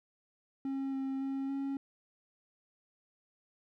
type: tone with pitch steps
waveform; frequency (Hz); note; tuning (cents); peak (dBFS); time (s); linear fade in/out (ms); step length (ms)
triangle; 270.8 / 268.2 / 270.8 / 274.6; C#4 / C4 / C#4 / C#4; -40 / +43 / -40 / -16; -31; 0.65-1.77; 2; 280
effects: none